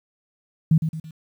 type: tone with echo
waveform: sine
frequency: 159.1 Hz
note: D#3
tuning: 39 cents sharp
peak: -12 dBFS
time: 0.71-0.78 s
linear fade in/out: 5 ms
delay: 110 ms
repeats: 3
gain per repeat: -8 dB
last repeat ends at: 1.11 s
effects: 9-bit